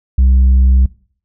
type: tone with tanh clipping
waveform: sine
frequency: 64.3 Hz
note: C2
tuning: 30 cents flat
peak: -7 dBFS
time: 0.18-0.86 s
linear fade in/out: 5 ms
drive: 3 dB
effects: noise-tail reverb RT60 0.5 s tail -21 dB re dry